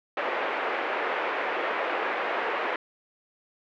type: band-pass noise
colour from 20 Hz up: pink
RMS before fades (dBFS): -29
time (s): 0.17-2.76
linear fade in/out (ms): 2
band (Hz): 400 to 2400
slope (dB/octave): 24
effects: none